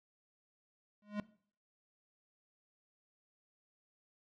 square tone with exponential growth, 207.7 Hz, G#3, in tune, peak -33 dBFS, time 1.02-1.2 s, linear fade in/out 2 ms, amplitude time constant 39 ms, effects noise-tail reverb RT60 0.5 s tail -19 dB re dry + low-pass 3000 Hz 12 dB/octave

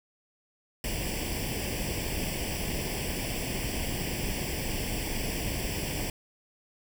pink noise with comb filter, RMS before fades -32 dBFS, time 0.84-6.1 s, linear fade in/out 2 ms, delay 0.38 ms, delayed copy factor +0.85, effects none

